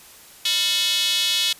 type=tone with high-pass filter; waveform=square; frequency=198.2 Hz; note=G3; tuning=19 cents sharp; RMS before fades=-21 dBFS; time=0.45-1.53 s; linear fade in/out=5 ms; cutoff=3400 Hz; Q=3.7; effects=white hiss -46 dBFS RMS until 1.59 s + resampled to 32000 Hz